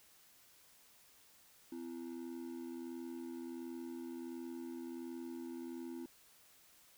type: ring-modulated tone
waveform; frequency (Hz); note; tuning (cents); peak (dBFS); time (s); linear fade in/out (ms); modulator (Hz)
triangle; 296; D4; +14; -38; 1.72-6.06; 2; 40.7
effects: white hiss -65 dBFS RMS until 6.97 s